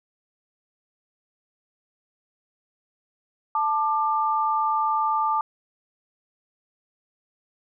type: tone pair together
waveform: sine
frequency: 880 / 1190.7 Hz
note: A5 / D6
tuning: 0 / +23 cents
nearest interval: perfect fourth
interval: 523 cents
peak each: -23 dBFS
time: 3.55-5.41 s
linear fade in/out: 2 ms
effects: none